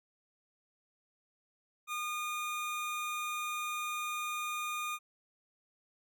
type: tone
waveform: 25% pulse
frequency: 1220 Hz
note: D#6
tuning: 34 cents flat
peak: -31 dBFS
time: 1.87-4.99 s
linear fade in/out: 50 ms
effects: none